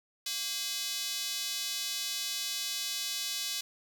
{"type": "tone with high-pass filter", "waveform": "square", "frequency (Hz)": 230, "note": "A#3", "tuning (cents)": -23, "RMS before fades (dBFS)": -35, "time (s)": [0.26, 3.61], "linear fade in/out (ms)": 5, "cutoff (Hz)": 4000, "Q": 1.6, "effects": []}